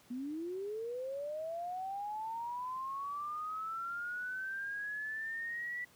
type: linear sweep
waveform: sine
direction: up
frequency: 237.2 to 1966 Hz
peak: -37 dBFS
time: 0.1-5.85 s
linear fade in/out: 10 ms
effects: pink hiss -63 dBFS RMS until 5.95 s + high-pass 100 Hz 12 dB/octave